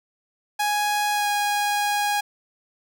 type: tone with pitch glide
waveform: sawtooth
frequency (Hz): 831 to 823.4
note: G#5 to G#5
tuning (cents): +1 to -15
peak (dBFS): -17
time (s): 0.59-2.21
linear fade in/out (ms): 10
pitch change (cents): -16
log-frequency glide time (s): 1.13-1.27
effects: none